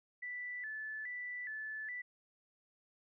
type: tone with vibrato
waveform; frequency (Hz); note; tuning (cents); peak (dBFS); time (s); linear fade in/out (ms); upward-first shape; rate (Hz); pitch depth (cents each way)
sine; 1853; A#6; -11; -40; 0.22-2.02; 10; square; 1.2; 110
effects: none

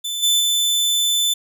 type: tone with level steps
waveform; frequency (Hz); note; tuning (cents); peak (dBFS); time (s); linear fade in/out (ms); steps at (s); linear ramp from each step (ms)
sawtooth; 3520; A7; 0; -20 / -11 / -13; 0.04-1.34; 10; 0.22 / 0.39; 20
effects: none

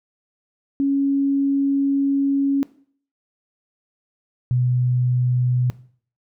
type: tone pair in turn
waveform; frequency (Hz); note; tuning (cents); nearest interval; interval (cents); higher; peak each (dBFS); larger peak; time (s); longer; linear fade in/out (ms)
sine; 277.2 / 124.63; C#4 / B2; 0 / +16; octave + major second; 1384; first; -16; neither; 0.8-2.63 / 4.51-5.7; first; 0
effects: noise-tail reverb RT60 0.5 s tail -18 dB re dry

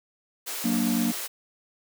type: high-pass noise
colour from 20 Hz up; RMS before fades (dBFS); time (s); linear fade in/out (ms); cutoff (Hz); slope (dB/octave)
white; -33; 0.46-1.28; 20; 320; 24
type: chord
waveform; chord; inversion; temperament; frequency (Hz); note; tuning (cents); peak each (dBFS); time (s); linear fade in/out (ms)
triangle; Gb augmented; none; equal; 185 / 233.1 / 293.7; Gb3 / Bb3 / D4; 0 / 0 / 0; -28 / -22 / -28; 0.64-1.12; 10
effects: none

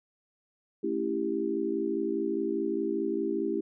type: chord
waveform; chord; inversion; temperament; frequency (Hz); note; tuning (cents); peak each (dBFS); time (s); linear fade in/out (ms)
sine; A dominant seventh; none; equal with one note detuned; 220 / 277.2 / 329.6 / 394.5; A3 / C#4 / E4 / G4; 0 / 0 / 0 / +11; -36 / -35 / -31 / -31; 0.83-3.61; 10
effects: none

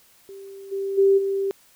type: tone with level steps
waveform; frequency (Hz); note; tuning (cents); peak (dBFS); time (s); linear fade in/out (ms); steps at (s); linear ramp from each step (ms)
sine; 392; G4; 0; -37 / -24 / -13 / -21; 0.29-1.51; 0; 0.71 / 0.97 / 1.17; 20
effects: white hiss -56 dBFS RMS until 1.75 s

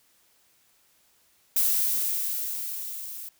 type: noise with level ramp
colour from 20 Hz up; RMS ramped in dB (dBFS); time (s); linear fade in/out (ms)
violet; -22 to -39; 1.56-3.29; 5
effects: white hiss -64 dBFS RMS until 3.39 s

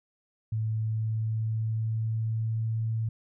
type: tone with pitch glide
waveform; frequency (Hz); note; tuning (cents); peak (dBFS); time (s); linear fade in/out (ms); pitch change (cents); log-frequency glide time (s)
sine; 110 to 112.05; A2 to A2; 0 to +32; -26; 0.52-3.09; 5; +32; 0.81-2.77
effects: none

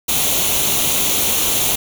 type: noise with comb filter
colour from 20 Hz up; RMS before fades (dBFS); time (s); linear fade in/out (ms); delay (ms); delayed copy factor
white; -17; 0.08-1.76; 10; 0.3; +0.6
effects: none

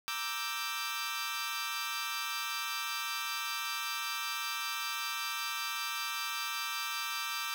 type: chord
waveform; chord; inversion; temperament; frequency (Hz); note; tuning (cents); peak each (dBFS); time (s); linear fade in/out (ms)
15% pulse; E half-diminished seventh; second; equal; 932.3 / 1174.7 / 1318.5 / 1568; Bb5 / D6 / E6 / G6; 0 / 0 / 0 / 0; -38 / -32 / -33 / -34; 0.08-7.54; 0
effects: none

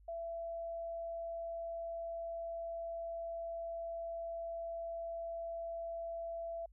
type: tone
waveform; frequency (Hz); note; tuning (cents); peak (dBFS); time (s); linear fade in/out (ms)
sine; 670; E5; +28; -39; 0.08-6.66; 5
effects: added 50 Hz sine -59 dBFS peak until 6.72 s

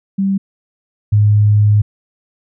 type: tone pair in turn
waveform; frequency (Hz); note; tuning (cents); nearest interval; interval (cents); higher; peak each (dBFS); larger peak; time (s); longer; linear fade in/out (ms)
sine; 195 / 104.62; G3 / G#2; -9 / +13; major seventh; 1078; first; -12 / -7; second; 0.18-0.38 / 1.12-1.82; second; 10
effects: none

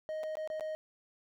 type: tone with dropouts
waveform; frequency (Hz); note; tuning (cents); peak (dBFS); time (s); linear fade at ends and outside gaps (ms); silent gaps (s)
triangle; 624; D#5; +5; -33; 0.09-0.75; 0; 0.233-0.237 / 0.354-0.37 / 0.475-0.501 / 0.597-0.608
effects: none

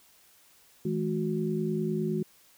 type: tone cluster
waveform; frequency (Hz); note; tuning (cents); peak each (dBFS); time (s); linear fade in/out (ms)
sine; 162.9 / 212.6 / 366.2; E3 / G#3 / F#4; -20 / +41 / -18; -31; 0.85-2.23; 5
effects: white hiss -60 dBFS RMS until 2.57 s

